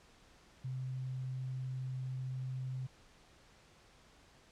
sine tone, 129.5 Hz, C3, 17 cents flat, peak -37 dBFS, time 0.64-2.87 s, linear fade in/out 10 ms, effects pink hiss -63 dBFS RMS until 4.51 s + low-pass 7000 Hz 12 dB/octave

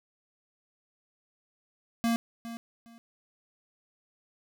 square tone with echo, 231.5 Hz, A#3, 12 cents flat, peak -25 dBFS, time 2.04-2.16 s, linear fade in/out 0 ms, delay 410 ms, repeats 2, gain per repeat -13 dB, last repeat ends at 2.98 s, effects none

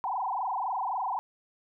sine tone with frequency modulation, 880 Hz, A5, in tune, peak -28 dBFS, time 0.04-1.19 s, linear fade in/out 0 ms, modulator 23.8 Hz, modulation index 5.8, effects none

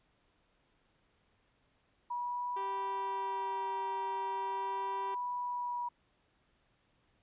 sine tone with vibrato, 967 Hz, B5, 37 cents flat, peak -34 dBFS, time 2.1-5.89 s, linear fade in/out 10 ms, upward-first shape sine, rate 0.4 Hz, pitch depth 25 cents each way
sawtooth tone, 390.5 Hz, G4, 7 cents flat, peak -38 dBFS, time 2.56-5.15 s, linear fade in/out 10 ms
effects pink hiss -73 dBFS RMS until 7.22 s + resampled to 8000 Hz

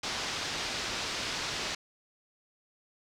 white low-pass noise, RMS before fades -35 dBFS, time 0.03-1.75 s, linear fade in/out 5 ms, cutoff 5600 Hz, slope 24 dB/octave, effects none

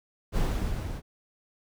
brown noise with level ramp, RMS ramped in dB -24 to -36 dBFS, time 0.32-1.02 s, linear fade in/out 50 ms, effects none

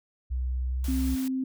sine tone with pitch glide, 63.2 to 65.77 Hz, B1 to C2, +41 to +10 cents, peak -26 dBFS, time 0.3-1.16 s, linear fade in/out 20 ms, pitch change +69 cents, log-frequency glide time 0.67-1.03 s
white noise, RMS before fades -42 dBFS, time 0.84-1.28 s, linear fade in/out 2 ms
sine tone, 261.6 Hz, C4, in tune, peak -26 dBFS, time 0.88-1.44 s, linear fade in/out 5 ms
effects none

